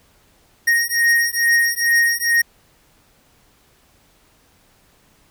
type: beating tone pair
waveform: square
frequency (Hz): 1864.7 / 1867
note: A#6 / A#6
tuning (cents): 0 / +2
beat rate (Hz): 2.3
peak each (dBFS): -18 / -18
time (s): 0.67-2.42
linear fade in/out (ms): 10
effects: pink hiss -56 dBFS RMS until 5.3 s